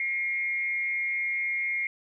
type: tone with frequency modulation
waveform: sine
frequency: 2145 Hz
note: C7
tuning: 42 cents sharp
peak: -26 dBFS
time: 0-1.87 s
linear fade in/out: 2 ms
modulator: 206 Hz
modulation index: 0.38
effects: none